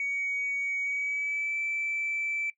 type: tone with pitch glide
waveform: sine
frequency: 2249 to 2324 Hz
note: C#7 to D7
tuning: +24 to -19 cents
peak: -27 dBFS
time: 0-2.5 s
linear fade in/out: 2 ms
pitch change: +57 cents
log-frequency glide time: 0.8-1.58 s
effects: noise-tail reverb RT60 0.1 s tail -20 dB re dry + tanh soft clip ceiling -24 dBFS